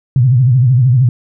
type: tone with vibrato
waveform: sine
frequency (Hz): 126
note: B2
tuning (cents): +35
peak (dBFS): -6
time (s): 0.16-1.09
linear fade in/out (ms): 2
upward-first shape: sine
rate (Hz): 13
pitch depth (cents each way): 140
effects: none